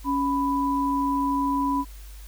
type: tone pair together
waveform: sine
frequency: 278.3 / 991.7 Hz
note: C#4 / B5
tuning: +7 / +7 cents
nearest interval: octave + minor seventh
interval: 2200 cents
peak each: -24 / -24 dBFS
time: 0.04-1.85 s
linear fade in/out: 50 ms
effects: added 50 Hz sine -39 dBFS peak until 2.27 s + white hiss -51 dBFS RMS until 2.27 s